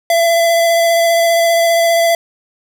square tone with vibrato, 673 Hz, E5, 36 cents sharp, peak -10 dBFS, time 0.1-2.15 s, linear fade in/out 2 ms, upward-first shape square, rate 15 Hz, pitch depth 10 cents each way, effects none

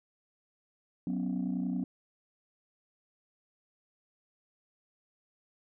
sine chord, F# suspended fourth, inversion none, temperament equal, 185 / 246.9 / 277.2 Hz, F#3 / B3 / C#4, 0 / 0 / 0 cents, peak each -32 / -33 / -35 dBFS, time 1.07-1.84 s, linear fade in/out 2 ms, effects tanh soft clip ceiling -25 dBFS

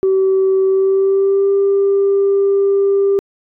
sine tone with pitch glide, 382.5 to 396 Hz, G4 to G4, -42 to +18 cents, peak -9 dBFS, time 0.03-3.19 s, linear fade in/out 0 ms, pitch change +60 cents, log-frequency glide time 0.66-1.51 s, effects tanh soft clip ceiling -7 dBFS

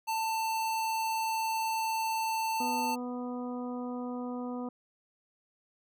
square tone, 891 Hz, A5, 22 cents sharp, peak -30 dBFS, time 0.07-2.96 s, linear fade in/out 20 ms
harmonic tone, 246.9 Hz, B3, in tune, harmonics 1 / 2 / 3 / 4 / 5, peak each -35 / -41 / -45 / -47 / -49 dBFS, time 2.6-4.69 s, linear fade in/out 5 ms
effects none

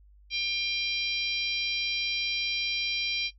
harmonic tone, 795 Hz, G5, 24 cents sharp, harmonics 3 / 4 / 5 / 6 / 7, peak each -31 / -33 / -35 / -37 / -38 dBFS, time 0.3-3.31 s, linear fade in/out 50 ms, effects noise-tail reverb RT60 0.1 s tail -17 dB re dry + added 50 Hz sine -53 dBFS peak until 3.38 s

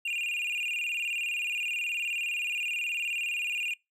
triangle tone with vibrato, 2600 Hz, E7, 24 cents flat, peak -27 dBFS, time 0.05-3.74 s, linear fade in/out 5 ms, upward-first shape square, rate 19 Hz, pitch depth 110 cents each way, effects noise-tail reverb RT60 0.2 s tail -23 dB re dry

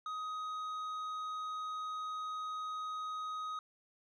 sine tone with tanh clipping, 1256 Hz, D#6, 16 cents sharp, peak -39 dBFS, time 0.06-3.59 s, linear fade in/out 2 ms, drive 7 dB, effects none

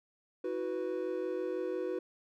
triangle chord, E suspended second, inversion none, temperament equal with one note detuned, 324 / 370 / 493.9 Hz, E4 / F#4 / B4, -30 / 0 / 0 cents, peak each -38 / -34 / -35 dBFS, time 0.44-1.99 s, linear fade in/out 5 ms, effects none

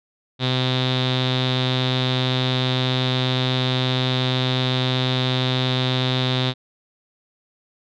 sawtooth tone with low-pass filter, 128.3 Hz, C3, 34 cents flat, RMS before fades -21 dBFS, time 0.39-6.54 s, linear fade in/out 50 ms, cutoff 3700 Hz, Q 8.9, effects none

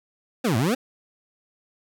25% pulse exponential two-way sweep, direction down then up, 277.2 to 103.83 to 277.2 Hz, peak -16 dBFS, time 0.44-0.75 s, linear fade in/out 10 ms, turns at 0.57 s, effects none

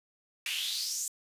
pink noise with high-pass filter sweep, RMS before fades -34 dBFS, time 0.46-1.08 s, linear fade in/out 2 ms, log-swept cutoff 2400 to 7500 Hz, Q 5.1, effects resampled to 32000 Hz

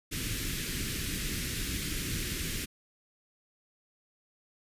pink band-stop noise, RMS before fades -34 dBFS, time 0.11-2.66 s, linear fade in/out 20 ms, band 360 to 1700 Hz, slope 24 dB/octave, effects resampled to 32000 Hz

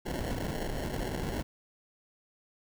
pink noise with sample-and-hold, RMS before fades -34 dBFS, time 0.05-1.43 s, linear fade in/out 20 ms, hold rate 1225 Hz, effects none

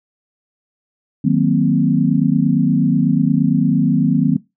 sine chord, C half-diminished seventh, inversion first, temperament equal, 155.56 / 185 / 233.1 / 261.6 Hz, Eb3 / Gb3 / Bb3 / C4, 0 / 0 / 0 / 0 cents, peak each -17 dBFS, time 1.24-4.37 s, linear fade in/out 10 ms, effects noise-tail reverb RT60 0.2 s tail -20 dB re dry

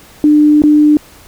sine tone with dropouts, 299.3 Hz, D4, 33 cents sharp, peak -4 dBFS, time 0.24-0.97 s, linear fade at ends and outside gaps 1 ms, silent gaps 0.62-0.637 s, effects pink hiss -40 dBFS RMS until 1.27 s

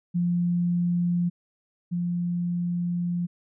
sine tone pair in turn, 174.61 / 174.61 Hz, F3 / F3, 0 / 0 cents, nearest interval unison, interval 0 cents, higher neither, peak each -21 / -24 dBFS, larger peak first, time 0.14-1.3 / 1.91-3.27 s, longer second, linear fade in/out 20 ms, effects none

